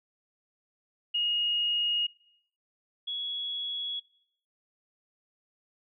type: tone pair in turn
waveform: sine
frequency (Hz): 2869 / 3356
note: F7 / G#7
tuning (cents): +46 / +17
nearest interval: minor third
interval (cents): 271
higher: second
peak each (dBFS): -25 / -31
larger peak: first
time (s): 1.14-2.07 / 3.07-4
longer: neither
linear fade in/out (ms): 10
effects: noise-tail reverb RT60 0.7 s tail -21 dB re dry